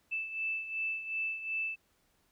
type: beating tone pair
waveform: sine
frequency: 2637 / 2639.7 Hz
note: E7 / E7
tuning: 0 / +2 cents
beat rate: 2.7 Hz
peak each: -34 / -40 dBFS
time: 0.11-1.76 s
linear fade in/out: 20 ms
effects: pink hiss -72 dBFS RMS until 2.31 s